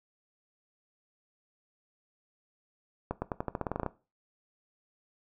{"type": "accelerating click train", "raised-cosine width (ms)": 1, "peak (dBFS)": -17, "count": 13, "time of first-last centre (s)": [3.11, 3.863], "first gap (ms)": 110, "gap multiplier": 0.89, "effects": ["noise-tail reverb RT60 0.3 s tail -17 dB re dry"]}